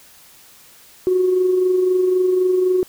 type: tone with amplitude modulation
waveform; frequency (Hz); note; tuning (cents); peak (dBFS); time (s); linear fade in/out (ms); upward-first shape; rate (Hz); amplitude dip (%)
sine; 367.9; F#4; -10; -11; 1.07-2.83; 0; sine; 23.9; 40
effects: tanh soft clip ceiling -7 dBFS + white hiss -47 dBFS RMS until 2.88 s